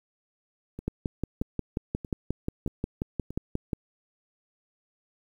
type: two click trains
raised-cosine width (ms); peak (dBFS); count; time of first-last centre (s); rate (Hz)
3; -24 / -15; 5 / 17; 0.79-3.306 / 0.88-3.732; 1.59 / 5.61
effects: 9-bit